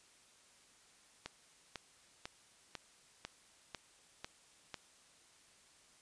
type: click train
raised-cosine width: 0.2 ms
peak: -25 dBFS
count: 8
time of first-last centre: 1.26-4.743 s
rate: 2.01 Hz
effects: white hiss -65 dBFS RMS until 6.01 s + resampled to 22050 Hz